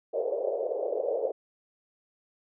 white band-pass noise, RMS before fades -30 dBFS, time 0.13-1.32 s, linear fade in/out 10 ms, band 440 to 590 Hz, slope 48 dB/octave, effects none

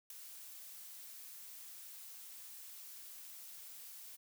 blue noise with ADSR envelope, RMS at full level -45 dBFS, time 0.1-4.17 s, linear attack 4 ms, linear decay 7 ms, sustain -7 dB, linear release 22 ms, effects none

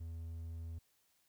triangle tone, 82.41 Hz, E2, in tune, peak -40 dBFS, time 0-0.79 s, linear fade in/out 10 ms, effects white hiss -75 dBFS RMS until 1.28 s

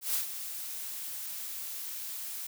blue noise with ADSR envelope, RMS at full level -29 dBFS, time 0.01-2.47 s, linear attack 130 ms, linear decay 120 ms, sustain -10 dB, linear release 6 ms, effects none

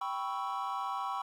triangle chord, C# half-diminished seventh, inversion second, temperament equal, 784 / 987.8 / 1108.7 / 1318.5 Hz, G5 / B5 / C#6 / E6, 0 / 0 / 0 / 0 cents, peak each -36 / -36 / -35 / -39 dBFS, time 0.01-1.22 s, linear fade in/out 5 ms, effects tanh soft clip ceiling -25 dBFS + 11-bit

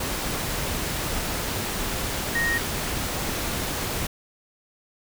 sine tone in noise, 1864.7 Hz, A#6, in tune, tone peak -22 dBFS, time 2.35-2.58 s, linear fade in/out 5 ms, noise pink, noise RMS -28 dBFS, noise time 0-4.07 s, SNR +3 dB, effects none

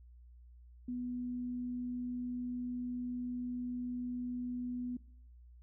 sine tone, 246.6 Hz, B3, 2 cents flat, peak -36 dBFS, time 0.88-4.97 s, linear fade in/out 5 ms, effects noise-tail reverb RT60 0.6 s tail -20 dB re dry + added 60 Hz sine -54 dBFS peak until 5.62 s

